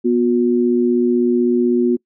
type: tone pair together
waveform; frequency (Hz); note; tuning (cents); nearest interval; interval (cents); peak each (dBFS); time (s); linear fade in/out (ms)
sine; 244.2 / 360.2; B3 / F#4; -19 / -46; perfect fifth; 673; -15; 0.04-1.97; 20
effects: noise-tail reverb RT60 0.1 s tail -24 dB re dry